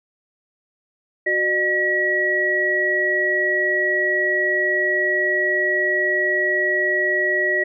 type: tone cluster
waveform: sine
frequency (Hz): 369.8 / 606 / 1920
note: F#4 / D#5 / B6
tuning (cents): -1 / -46 / -49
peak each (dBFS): -25 / -25 / -18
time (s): 1.26-7.64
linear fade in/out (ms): 10
effects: none